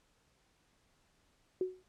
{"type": "tone with exponential decay", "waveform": "sine", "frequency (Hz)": 370, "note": "F#4", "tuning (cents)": 0, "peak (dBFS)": -27, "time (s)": [1.61, 1.83], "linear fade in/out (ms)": 2, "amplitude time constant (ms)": 47, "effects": ["pink hiss -72 dBFS RMS until 1.88 s", "low-pass 9000 Hz 12 dB/octave"]}